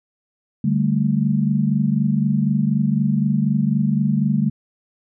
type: chord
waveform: sine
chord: D suspended fourth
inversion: none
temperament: equal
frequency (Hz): 146.83 / 196 / 220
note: D3 / G3 / A3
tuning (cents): 0 / 0 / 0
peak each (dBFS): -20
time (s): 0.64-4.5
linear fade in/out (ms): 5
effects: none